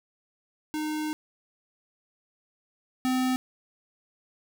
square tone pair in turn, 306.7 / 256.5 Hz, D#4 / C4, -25 / -34 cents, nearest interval minor third, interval 309 cents, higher first, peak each -29 / -24 dBFS, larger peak second, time 0.74-1.13 / 3.05-3.36 s, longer first, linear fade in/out 0 ms, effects none

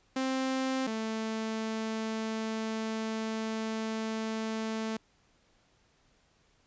sawtooth tone pair in turn, 262.9 / 221.1 Hz, C4 / A3, +8 / +9 cents, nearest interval minor third, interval 299 cents, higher first, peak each -25 / -28 dBFS, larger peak first, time 0.16-0.87 / 0.87-4.97 s, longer second, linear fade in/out 5 ms, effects pink hiss -68 dBFS RMS until 6.66 s + resampled to 16000 Hz

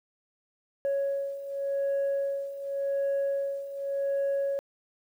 sine beating tone pair, 554.4 / 555.28 Hz, C#5 / C#5, 0 / +3 cents, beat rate 0.88 Hz, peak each -31 / -27 dBFS, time 0.85-4.59 s, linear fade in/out 0 ms, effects tanh soft clip ceiling -23 dBFS + 10-bit

